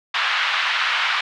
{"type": "band-pass noise", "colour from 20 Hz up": "pink", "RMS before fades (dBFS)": -21, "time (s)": [0.14, 1.21], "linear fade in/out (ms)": 5, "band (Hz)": [1100, 3600], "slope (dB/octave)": 24, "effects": []}